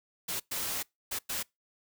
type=noise bursts at uneven times; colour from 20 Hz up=white; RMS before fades=-34 dBFS; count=4; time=0.28-0.4 / 0.51-0.83 / 1.11-1.19 / 1.29-1.43 s; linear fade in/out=10 ms; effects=noise-tail reverb RT60 0.2 s tail -25 dB re dry

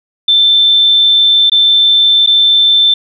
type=tone with dropouts; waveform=sine; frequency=3547 Hz; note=A7; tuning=13 cents sharp; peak=-5 dBFS; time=0.28-2.94 s; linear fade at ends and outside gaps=5 ms; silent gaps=1.498-1.518 / 2.263-2.272 s; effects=none

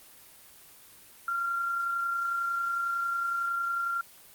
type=tone with amplitude modulation; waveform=sine; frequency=1381 Hz; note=F6; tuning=20 cents flat; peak=-26 dBFS; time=1.28-4.01 s; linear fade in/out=2 ms; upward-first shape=sine; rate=31 Hz; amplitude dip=30%; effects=white hiss -53 dBFS RMS until 4.34 s + Opus 24 kbps

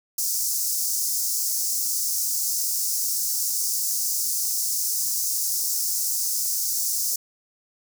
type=high-pass noise; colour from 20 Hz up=pink; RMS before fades=-25 dBFS; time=0.18-7.16 s; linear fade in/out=5 ms; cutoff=5200 Hz; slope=48 dB/octave; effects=none

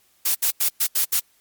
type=noise bursts at uneven times; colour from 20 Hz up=blue; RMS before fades=-20 dBFS; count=6; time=0.25-0.35 / 0.42-0.51 / 0.6-0.69 / 0.8-0.87 / 0.95-1.05 / 1.12-1.2 s; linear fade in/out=10 ms; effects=white hiss -61 dBFS RMS until 1.4 s + MP3 96 kbps

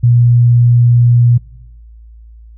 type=tone; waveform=sine; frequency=120.2 Hz; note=B2; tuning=46 cents flat; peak=-5 dBFS; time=0.03-1.38 s; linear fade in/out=10 ms; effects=noise-tail reverb RT60 0.9 s tail -22 dB re dry + added 56 Hz sine -34 dBFS peak until 2.57 s

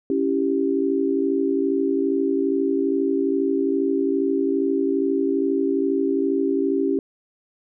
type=chord; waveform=sine; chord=C# diminished; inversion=none; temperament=equal; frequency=277.2 / 329.6 / 392 Hz; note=C#4 / E4 / G4; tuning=0 / 0 / 0 cents; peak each=-22 / -25 / -22 dBFS; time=0.1-6.99 s; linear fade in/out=2 ms; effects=none

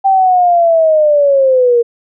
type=linear sweep; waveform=sine; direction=down; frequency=784 to 465.1 Hz; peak=-6 dBFS; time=0.04-1.83 s; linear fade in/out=20 ms; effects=none

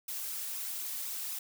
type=noise with flanger; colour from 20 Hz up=blue; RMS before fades=-38 dBFS; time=0.08-1.39 s; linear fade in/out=5 ms; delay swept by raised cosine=0.78 to 2.78 ms; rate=4 Hz; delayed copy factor=+0.6; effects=none

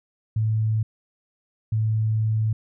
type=tone pair in turn; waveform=sine; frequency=109.6 / 109.6 Hz; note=A2 / A2; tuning=-6 / -6 cents; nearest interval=unison; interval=0 cents; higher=neither; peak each=-19 dBFS; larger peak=neither; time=0.36-0.83 / 1.72-2.53 s; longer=second; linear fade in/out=5 ms; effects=none

